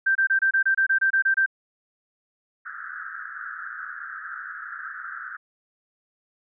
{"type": "tone bursts", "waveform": "sine", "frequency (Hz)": 1568, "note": "G6", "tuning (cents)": 0, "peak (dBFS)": -17, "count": 12, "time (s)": [0.06, 1.462], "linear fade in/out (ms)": 10, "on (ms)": 93, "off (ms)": 26}
{"type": "band-pass noise", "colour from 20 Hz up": "pink", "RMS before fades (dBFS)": -36, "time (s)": [2.65, 5.37], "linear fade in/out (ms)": 10, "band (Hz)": [1300, 1700], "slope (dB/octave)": 96}
{"effects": []}